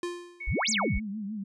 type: tone with exponential decay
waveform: square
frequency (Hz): 350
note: F4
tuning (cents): +4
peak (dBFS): -29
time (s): 0.03-0.59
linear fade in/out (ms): 2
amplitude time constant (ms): 120
type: tone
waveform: sine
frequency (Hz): 2217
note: C#7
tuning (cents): 0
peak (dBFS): -35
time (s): 0.4-1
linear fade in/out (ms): 10
type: exponential two-way sweep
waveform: sine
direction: up then down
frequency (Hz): 34.33 to 8372 to 34.33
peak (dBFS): -25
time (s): 0.47-0.99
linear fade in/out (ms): 10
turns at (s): 0.7
type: tone with vibrato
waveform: sine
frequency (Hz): 207.7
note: G#3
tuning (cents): 0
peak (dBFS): -32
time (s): 0.68-1.44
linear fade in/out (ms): 10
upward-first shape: triangle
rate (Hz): 6.5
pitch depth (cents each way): 130
effects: resampled to 22050 Hz